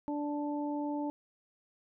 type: harmonic tone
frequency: 292.8 Hz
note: D4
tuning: 5 cents flat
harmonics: 1 / 2 / 3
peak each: -33 / -41 / -40 dBFS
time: 0.08-1.1 s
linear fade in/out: 0 ms
effects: none